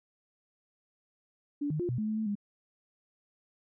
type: tone with pitch steps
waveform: sine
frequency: 289.1 / 152.9 / 351.9 / 123.2 / 214.5 / 216.5 / 219.3 / 204.3 Hz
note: D4 / D#3 / F4 / B2 / A3 / A3 / A3 / G#3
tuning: -27 / -30 / +13 / -4 / -44 / -28 / -6 / -28 cents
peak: -29 dBFS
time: 1.61-2.354 s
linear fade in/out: 10 ms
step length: 93 ms
effects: none